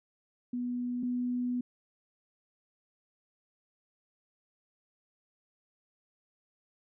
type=tone pair in turn; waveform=sine; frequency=245.4 / 246.7 Hz; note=B3 / B3; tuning=-11 / -2 cents; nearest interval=unison; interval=9 cents; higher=second; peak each=-31 / -29 dBFS; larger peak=second; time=0.53-1.03 / 1.03-1.61 s; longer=second; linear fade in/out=5 ms; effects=none